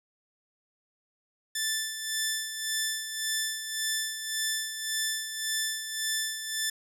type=tone with tremolo; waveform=10% pulse; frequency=1760 Hz; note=A6; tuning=in tune; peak=-18 dBFS; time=1.55-6.7 s; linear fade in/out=5 ms; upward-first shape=sine; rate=1.8 Hz; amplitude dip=60%; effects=none